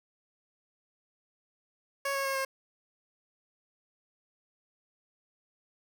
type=tone with pitch steps; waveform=15% pulse; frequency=554.4 / 548 / 541.7 / 535.5 Hz; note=C#5 / C#5 / C#5 / C5; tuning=0 / -20 / -40 / +40 cents; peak=-23 dBFS; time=2.05-2.45 s; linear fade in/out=5 ms; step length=100 ms; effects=none